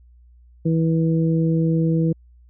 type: harmonic tone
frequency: 162.8 Hz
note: E3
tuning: 21 cents flat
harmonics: 1 / 2 / 3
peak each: -17 / -23 / -27 dBFS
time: 0.65-2.13 s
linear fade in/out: 10 ms
effects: added 60 Hz sine -47 dBFS peak until 2.49 s